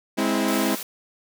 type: chord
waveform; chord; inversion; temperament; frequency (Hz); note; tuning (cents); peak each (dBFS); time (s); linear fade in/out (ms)
sawtooth; Ab augmented; none; equal with one note detuned; 207.7 / 261.6 / 326; Ab3 / C4 / E4; 0 / 0 / -19; -21; 0.17-0.76; 20
type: high-pass noise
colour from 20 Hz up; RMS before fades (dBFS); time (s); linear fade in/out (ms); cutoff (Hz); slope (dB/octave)
white; -33; 0.48-0.83; 2; 140; 96
effects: none